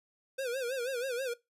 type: tone with vibrato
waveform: square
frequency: 506 Hz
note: B4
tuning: 42 cents sharp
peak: -33 dBFS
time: 0.38-1.34 s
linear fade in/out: 10 ms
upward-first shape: sine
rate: 6.2 Hz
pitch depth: 130 cents each way
effects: noise-tail reverb RT60 0.2 s tail -20 dB re dry + resampled to 32000 Hz